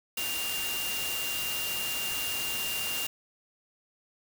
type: tone in noise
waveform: sine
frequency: 2794 Hz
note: F7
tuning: in tune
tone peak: -33 dBFS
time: 0.17-3.07 s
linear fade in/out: 5 ms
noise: white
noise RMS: -34 dBFS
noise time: 0.17-3.07 s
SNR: -2 dB
effects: none